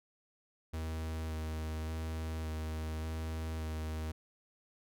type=tone with vibrato; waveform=45% pulse; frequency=79.3 Hz; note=D#2; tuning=33 cents sharp; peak=-36 dBFS; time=0.73-4.12 s; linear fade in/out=10 ms; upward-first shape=square; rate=0.87 Hz; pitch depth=12 cents each way; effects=none